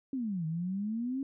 sine exponential two-way sweep, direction down then up, 277.2 to 155.7 to 277.2 Hz, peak -31 dBFS, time 0.13-1.23 s, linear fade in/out 2 ms, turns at 0.46 s, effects none

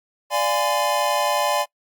square chord, D half-diminished seventh, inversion none, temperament equal with one note detuned, 587.3 / 698.5 / 830.6 / 1022 Hz, D5 / F5 / Ab5 / C6, 0 / 0 / 0 / -41 cents, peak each -24 / -28 / -25 / -25 dBFS, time 0.3-1.66 s, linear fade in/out 50 ms, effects noise-tail reverb RT60 0.1 s tail -23 dB re dry + Opus 48 kbps

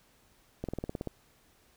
slowing click train, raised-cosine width 2 ms, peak -21 dBFS, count 9, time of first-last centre 0.64-1.073 s, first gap 47 ms, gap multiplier 1.04, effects pink hiss -65 dBFS RMS until 1.76 s

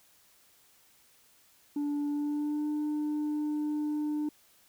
sine tone with pitch glide, 290.8 to 299.7 Hz, D4 to D4, -17 to +35 cents, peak -26 dBFS, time 1.76-4.29 s, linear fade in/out 5 ms, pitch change +52 cents, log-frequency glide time 2.08-2.69 s, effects tanh soft clip ceiling -28 dBFS + white hiss -63 dBFS RMS until 4.68 s

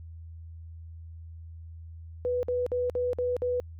sine tone bursts, 493.9 Hz, B4, in tune, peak -25 dBFS, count 6, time 2.25-3.6 s, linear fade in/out 0 ms, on 180 ms, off 54 ms, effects added 82 Hz sine -41 dBFS peak until 3.79 s

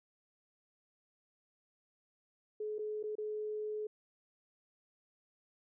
sine tone with dropouts, 426 Hz, G#4, 44 cents sharp, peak -36 dBFS, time 2.6-3.87 s, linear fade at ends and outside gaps 5 ms, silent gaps 2.784-2.79 / 3.029-3.037 / 3.154-3.182 s, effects none

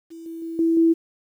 sine tone with level steps, 329.6 Hz, E4, in tune, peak -36 / -31 / -28 / -16 / -13 dBFS, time 0.1-0.94 s, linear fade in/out 20 ms, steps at 0.26 / 0.42 / 0.59 / 0.77 s, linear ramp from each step 2 ms, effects 9-bit

